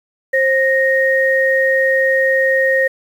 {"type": "tone pair together", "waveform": "sine", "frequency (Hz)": [530.7, 1862], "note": ["C5", "A#6"], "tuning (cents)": [24, -2], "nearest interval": "octave + minor seventh", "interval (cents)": 2174, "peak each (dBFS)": -14, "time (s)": [0.33, 2.88], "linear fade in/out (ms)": 10, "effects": ["7-bit"]}